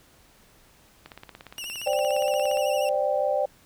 click train, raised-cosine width 0.3 ms, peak -25 dBFS, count 27, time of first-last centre 1.06-2.572 s, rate 17.2 Hz
sawtooth tone with vibrato, 2794 Hz, F7, in tune, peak -30 dBFS, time 1.58-2.89 s, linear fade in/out 0 ms, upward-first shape sine, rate 13 Hz, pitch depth 78 cents each way
sine chord, C suspended second, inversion none, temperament just, 523.3 / 588.7 / 784.9 Hz, C5 / D5 / G5, 0 / +4 / +2 cents, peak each -27 / -24 / -28 dBFS, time 1.86-3.46 s, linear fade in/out 10 ms
effects pink hiss -57 dBFS RMS until 3.65 s

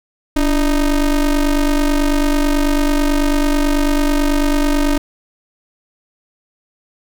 square ring-modulated tone, 155.56 Hz, D#3, in tune, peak -10 dBFS, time 0.36-4.98 s, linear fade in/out 5 ms, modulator 131 Hz, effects none

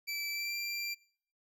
25% pulse tone with pitch glide, 2322 to 2365 Hz, D7 to D7, -20 to +12 cents, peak -31 dBFS, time 0.07-0.95 s, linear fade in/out 20 ms, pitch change +32 cents, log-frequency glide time 0.31-0.55 s, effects noise-tail reverb RT60 0.6 s tail -25 dB re dry

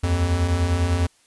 square beating tone pair, 77.78 / 87.78 Hz, D#2 / F2, 0 / +9 cents, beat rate 10 Hz, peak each -26 / -20 dBFS, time 0.03-1.07 s, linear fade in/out 10 ms, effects white hiss -59 dBFS RMS until 1.26 s + resampled to 24000 Hz

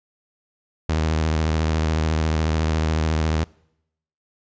sawtooth tone with vibrato, 78.9 Hz, D#2, 25 cents sharp, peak -15 dBFS, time 0.89-3.44 s, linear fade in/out 0 ms, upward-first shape sine, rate 14 Hz, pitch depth 48 cents each way, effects noise-tail reverb RT60 0.8 s tail -25 dB re dry + resampled to 16000 Hz

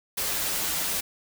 white noise with comb filter, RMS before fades -28 dBFS, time 0.17-1.01 s, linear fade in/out 10 ms, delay 8.3 ms, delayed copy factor -0.65, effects none

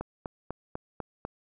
click train, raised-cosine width 1 ms, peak -20 dBFS, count 6, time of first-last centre 0.01-1.251 s, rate 4.03 Hz, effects none

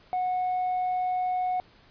triangle tone with tanh clipping, 733 Hz, F#5, 16 cents flat, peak -25 dBFS, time 0.13-1.6 s, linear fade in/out 0 ms, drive 6 dB, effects pink hiss -57 dBFS RMS until 1.9 s + resampled to 11025 Hz

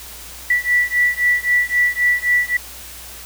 sine beating tone pair, 1958 / 1961.8 Hz, B6 / B6, -15 / -12 cents, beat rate 3.8 Hz, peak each -17 dBFS, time 0.5-2.57 s, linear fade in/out 5 ms, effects added 60 Hz sine -42 dBFS peak until 3.25 s + white hiss -36 dBFS RMS until 3.25 s

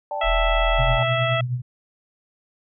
sine chord, D suspended fourth, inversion none, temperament equal with one note detuned, 587.3 / 784 / 877 Hz, D5 / G5 / A5, 0 / 0 / -6 cents, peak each -29 dBFS, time 0.11-1.03 s, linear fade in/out 2 ms
harmonic tone, 659.3 Hz, E5, in tune, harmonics 1 / 2 / 3 / 4 / 5, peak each -23 / -26 / -28 / -29 / -30 dBFS, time 0.21-1.41 s, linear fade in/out 5 ms
sine tone, 41.2 Hz, E1, in tune, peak -20 dBFS, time 0.23-1 s, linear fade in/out 50 ms
sine tone with tremolo, 124 Hz, B2, 7 cents sharp, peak -19 dBFS, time 0.78-1.62 s, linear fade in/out 20 ms, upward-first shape triangle, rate 9.6 Hz, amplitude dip 70%
effects none

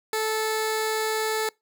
15% pulse tone with notch filter, 437 Hz, A4, 12 cents flat, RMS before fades -26 dBFS, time 0.13-1.49 s, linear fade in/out 2 ms, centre 1100 Hz, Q 1.8, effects noise-tail reverb RT60 0.2 s tail -25 dB re dry

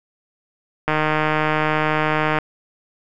click train, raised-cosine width 0.5 ms, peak -4 dBFS, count 233, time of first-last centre 0.88-2.386 s, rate 154 Hz, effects none

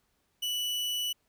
40% pulse tone, 2960 Hz, F#7, in tune, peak -29 dBFS, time 0.42-1.13 s, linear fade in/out 10 ms, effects pink hiss -74 dBFS RMS until 1.28 s

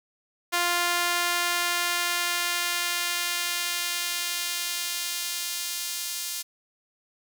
sawtooth tone with high-pass filter sweep, 349.2 Hz, F4, in tune, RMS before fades -28 dBFS, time 0.52-6.43 s, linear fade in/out 20 ms, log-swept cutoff 1000 to 5100 Hz, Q 0.71, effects none

